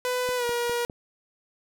sawtooth tone with pitch glide, 499.5 to 477.8 Hz, B4 to A#4, +20 to +43 cents, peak -21 dBFS, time 0.05-0.85 s, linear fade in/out 0 ms, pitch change -77 cents, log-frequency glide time 0.36-0.45 s
click train, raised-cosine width 2 ms, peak -25 dBFS, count 4, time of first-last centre 0.29-0.899 s, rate 4.93 Hz
effects none

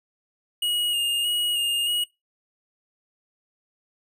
square tone with vibrato, 2864 Hz, F7, 43 cents sharp, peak -23 dBFS, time 0.62-2.04 s, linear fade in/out 5 ms, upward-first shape square, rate 1.6 Hz, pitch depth 21 cents each way, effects noise-tail reverb RT60 0.2 s tail -21 dB re dry

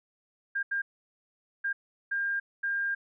sine tone bursts at uneven times, 1604 Hz, G6, 39 cents sharp, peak -27 dBFS, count 5, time 0.55-0.63 / 0.71-0.82 / 1.64-1.73 / 2.11-2.4 / 2.63-2.95 s, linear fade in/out 10 ms, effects none

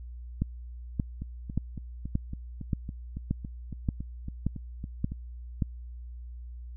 two click trains, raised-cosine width 5 ms, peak -24 / -14 dBFS, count 15 / 10, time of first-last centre 1.22-5.12 / 0.42-5.622 s, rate 3.59 / 1.73 Hz, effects added 60 Hz sine -39 dBFS peak until 6.76 s

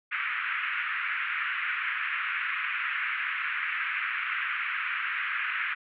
pink band-pass noise, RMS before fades -31 dBFS, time 0.11-5.75 s, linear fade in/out 20 ms, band 1300 to 2600 Hz, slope 48 dB/octave, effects none

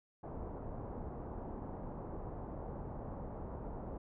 pink low-pass noise, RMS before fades -44 dBFS, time 0.23-3.98 s, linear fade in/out 5 ms, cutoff 940 Hz, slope 24 dB/octave, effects none

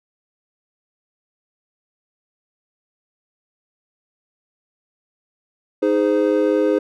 triangle chord, Ab major, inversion second, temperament equal with one note detuned, 311.1 / 415.3 / 515.2 Hz, Eb4 / Ab4 / C5, 0 / 0 / -27 cents, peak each -17 dBFS, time 5.82-6.79 s, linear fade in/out 10 ms, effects none

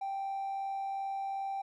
triangle tone with amplitude modulation, 783 Hz, G5, 2 cents flat, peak -29 dBFS, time 0.01-1.62 s, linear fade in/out 10 ms, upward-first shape sine, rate 82.6 Hz, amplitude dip 35%, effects tanh soft clip ceiling -29 dBFS

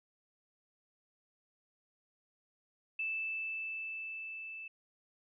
sine tone with level ramp, 2637 Hz, E7, in tune, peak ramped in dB -33 to -43 dBFS, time 2.99-4.68 s, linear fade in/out 5 ms, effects none

